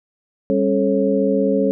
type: tone cluster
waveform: sine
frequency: 198.5 / 273.8 / 432.6 / 545 Hz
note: G3 / C#4 / A4 / C#5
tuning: +22 / -21 / -29 / -29 cents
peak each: -20 dBFS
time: 0.5-1.71 s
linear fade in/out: 0 ms
effects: none